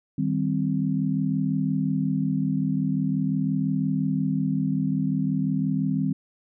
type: chord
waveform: sine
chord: C minor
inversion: first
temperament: equal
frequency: 155.56 / 196 / 261.6 Hz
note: Eb3 / G3 / C4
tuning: 0 / 0 / 0 cents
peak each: -26 dBFS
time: 0.18-6.13 s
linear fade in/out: 5 ms
effects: none